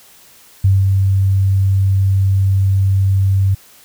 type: tone with ADSR envelope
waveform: sine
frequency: 96.8 Hz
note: G2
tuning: 21 cents flat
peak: -7 dBFS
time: 0.64-3.55 s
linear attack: 7 ms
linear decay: 190 ms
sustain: -3 dB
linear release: 11 ms
effects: white hiss -45 dBFS RMS until 3.84 s